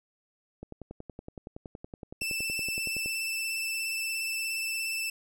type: click train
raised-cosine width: 2 ms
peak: -27 dBFS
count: 27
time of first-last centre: 0.63-3.06 s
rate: 10.7 Hz
type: tone with vibrato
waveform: sawtooth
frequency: 2654 Hz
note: E7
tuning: 11 cents sharp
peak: -27 dBFS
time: 2.21-5.1 s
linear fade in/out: 5 ms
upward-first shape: sine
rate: 17 Hz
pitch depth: 22 cents each way
effects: none